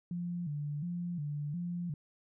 sine tone with vibrato, 160 Hz, D#3, 49 cents sharp, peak -34 dBFS, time 0.11-1.94 s, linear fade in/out 2 ms, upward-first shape square, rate 1.4 Hz, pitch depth 150 cents each way, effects none

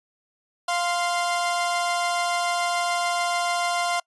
sawtooth tone pair together, 698.5 / 1044.3 Hz, F5 / C6, 0 / -4 cents, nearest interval perfect fifth, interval 696 cents, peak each -20 / -24 dBFS, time 0.68-4 s, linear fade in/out 5 ms, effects noise-tail reverb RT60 0.1 s tail -26 dB re dry + resampled to 24000 Hz

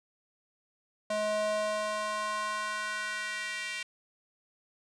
square tone with high-pass filter sweep, 212.1 Hz, G#3, 37 cents sharp, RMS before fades -33 dBFS, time 1.1-3.83 s, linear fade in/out 5 ms, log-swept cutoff 510 to 2300 Hz, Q 2.5, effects resampled to 22050 Hz

